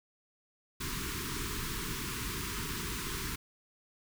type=band-stop noise; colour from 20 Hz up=pink; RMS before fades=-37 dBFS; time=0.8-3.36 s; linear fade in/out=10 ms; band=440 to 940 Hz; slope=96 dB/octave; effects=none